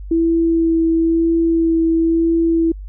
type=tone with vibrato; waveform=sine; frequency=329.6 Hz; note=E4; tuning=in tune; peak=-12 dBFS; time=0.11-2.72 s; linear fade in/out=5 ms; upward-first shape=sine; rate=1 Hz; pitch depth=12 cents each way; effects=added 49 Hz sine -28 dBFS peak until 2.88 s